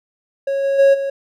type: tone with level steps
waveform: triangle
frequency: 550 Hz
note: C#5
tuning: 14 cents flat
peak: -15 / -13 / -6 / -17 dBFS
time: 0.47-1.1 s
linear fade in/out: 5 ms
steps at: 0.63 / 0.78 / 0.93 s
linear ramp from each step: 20 ms
effects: none